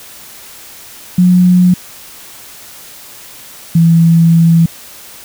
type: tone pair in turn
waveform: sine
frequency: 180.3 / 166.15 Hz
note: F#3 / E3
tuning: -45 / +14 cents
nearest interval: minor second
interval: 141 cents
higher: first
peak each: -4 dBFS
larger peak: neither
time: 1.18-1.74 / 3.75-4.66 s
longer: second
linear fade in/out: 5 ms
effects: white hiss -34 dBFS RMS until 5.24 s